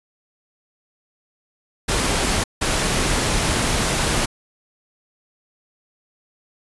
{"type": "noise bursts at uneven times", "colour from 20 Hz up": "pink", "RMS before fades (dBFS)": -20, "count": 2, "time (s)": [[1.88, 2.44], [2.61, 4.26]], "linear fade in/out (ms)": 10, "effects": ["resampled to 24000 Hz"]}